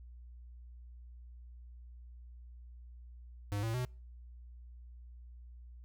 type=tone with pitch steps; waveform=square; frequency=101.9 / 113.07 / 125.45 Hz; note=G#2 / A2 / B2; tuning=-32 / +48 / +28 cents; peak=-34 dBFS; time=3.52-3.85 s; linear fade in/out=0 ms; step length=110 ms; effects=noise-tail reverb RT60 0.4 s tail -26 dB re dry + added 60 Hz sine -49 dBFS peak until 5.84 s